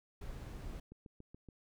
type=noise; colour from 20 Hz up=brown; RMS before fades=-45 dBFS; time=0.21-0.8 s; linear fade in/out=5 ms
type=click train; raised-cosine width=3 ms; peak=-39 dBFS; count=5; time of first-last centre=0.92-1.487 s; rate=7.05 Hz
effects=none